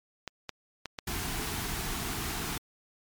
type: clicks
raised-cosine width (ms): 0.2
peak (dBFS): -18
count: 4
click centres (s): 0.277 / 0.493 / 0.857 / 0.988
type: band-stop noise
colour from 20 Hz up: pink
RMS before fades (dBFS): -34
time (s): 1.07-2.58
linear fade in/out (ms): 5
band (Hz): 460 to 660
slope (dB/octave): 96
effects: MP3 96 kbps